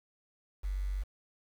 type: tone with quantisation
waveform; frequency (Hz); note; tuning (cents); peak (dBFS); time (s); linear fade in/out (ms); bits
sine; 47.81; G1; -43; -31; 0.63-1.04; 20; 9
effects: none